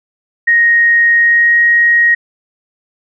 sine tone with pitch glide, 1870 to 1881.9 Hz, A#6 to A#6, +5 to +16 cents, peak -6 dBFS, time 0.47-2.15 s, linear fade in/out 10 ms, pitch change +11 cents, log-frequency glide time 1.16-1.59 s, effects none

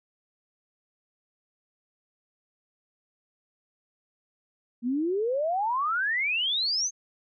sine exponential sweep, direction up, 229.6 to 6470 Hz, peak -24 dBFS, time 4.82-6.91 s, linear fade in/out 50 ms, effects none

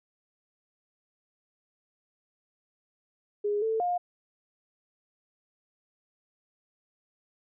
sine tone with pitch steps, 413.2 / 444.2 / 710 Hz, G#4 / A4 / F5, -9 / +16 / +28 cents, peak -25 dBFS, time 3.44-3.98 s, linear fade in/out 10 ms, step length 180 ms, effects none

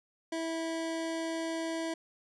25% pulse tone, 327 Hz, E4, 14 cents flat, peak -29 dBFS, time 0.32-1.94 s, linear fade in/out 5 ms, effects resampled to 22050 Hz

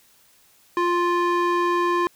square tone with band-pass filter, 349.5 Hz, F4, 1 cent sharp, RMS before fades -21 dBFS, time 0.77-2.07 s, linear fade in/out 0 ms, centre 980 Hz, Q 1.2, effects white hiss -57 dBFS RMS until 2.15 s

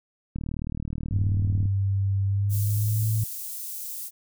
click train, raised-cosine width 5 ms, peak -19 dBFS, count 51, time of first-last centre 0.36-1.655 s, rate 38.6 Hz
sine tone with pitch glide, 98 to 109.37 Hz, G2 to A2, 0 to -10 cents, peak -21 dBFS, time 1.12-3.24 s, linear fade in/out 5 ms, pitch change +190 cents, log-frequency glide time 2.26-3.07 s
white high-pass noise, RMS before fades -35 dBFS, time 2.49-4.11 s, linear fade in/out 50 ms, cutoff 8700 Hz, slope 12 dB/octave
effects none

